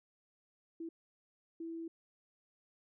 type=tone bursts at uneven times; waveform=sine; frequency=330 Hz; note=E4; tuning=2 cents sharp; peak=-40 dBFS; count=2; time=0.8-0.89 / 1.6-1.88 s; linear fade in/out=5 ms; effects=none